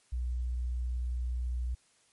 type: tone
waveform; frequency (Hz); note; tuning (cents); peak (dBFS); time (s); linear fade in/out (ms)
sine; 61.2; B1; -15; -30; 0.12-1.75; 10
effects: white hiss -67 dBFS RMS until 2.12 s + MP3 48 kbps